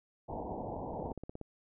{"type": "low-pass noise", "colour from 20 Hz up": "white", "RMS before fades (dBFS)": -40, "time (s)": [0.28, 1.13], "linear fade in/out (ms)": 20, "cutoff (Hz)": 930, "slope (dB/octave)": 96}
{"type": "click train", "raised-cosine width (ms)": 2, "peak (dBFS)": -29, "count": 9, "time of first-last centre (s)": [0.94, 1.413], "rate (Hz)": 16.9}
{"effects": []}